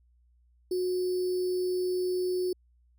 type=tone with sample-and-hold; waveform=sine; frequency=364.6 Hz; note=F#4; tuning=25 cents flat; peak=-26 dBFS; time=0.71-2.53 s; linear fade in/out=5 ms; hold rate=4900 Hz; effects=added 60 Hz sine -61 dBFS peak until 2.98 s